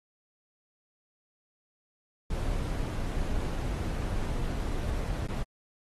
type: noise with dropouts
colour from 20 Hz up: brown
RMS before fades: -31 dBFS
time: 2.3-5.43 s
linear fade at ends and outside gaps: 5 ms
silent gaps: 5.27-5.284 s
effects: AAC 32 kbps